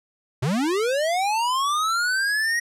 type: linear sweep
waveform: square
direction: up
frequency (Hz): 113.6 to 1902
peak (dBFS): -21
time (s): 0.42-2.6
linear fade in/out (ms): 10
effects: low-pass 10000 Hz 12 dB/octave